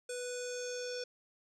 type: tone with low-pass filter sweep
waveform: square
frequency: 493.8 Hz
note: B4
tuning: in tune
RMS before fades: -40 dBFS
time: 0.09-1.04 s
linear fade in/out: 5 ms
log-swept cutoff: 8300 to 5500 Hz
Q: 5.9
effects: none